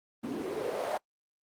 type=noise with band-pass filter sweep; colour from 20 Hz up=white; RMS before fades=-34 dBFS; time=0.23-0.98 s; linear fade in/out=10 ms; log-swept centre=250 to 700 Hz; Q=4.5; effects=noise-tail reverb RT60 0.1 s tail -23 dB re dry + Opus 32 kbps